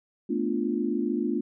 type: chord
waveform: sine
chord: B half-diminished seventh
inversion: third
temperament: equal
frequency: 220 / 246.9 / 293.7 / 349.2 Hz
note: A3 / B3 / D4 / F4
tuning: 0 / 0 / 0 / 0 cents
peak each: -30 dBFS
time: 0.29-1.41 s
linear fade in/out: 10 ms
effects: none